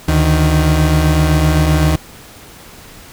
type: tone pair together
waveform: 35% pulse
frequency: 73.9 / 155.6 Hz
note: D2 / D#3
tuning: +11 / 0 cents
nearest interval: octave + minor second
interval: 1289 cents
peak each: -11 dBFS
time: 0.08-1.96 s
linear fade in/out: 5 ms
effects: pink hiss -38 dBFS RMS until 3.12 s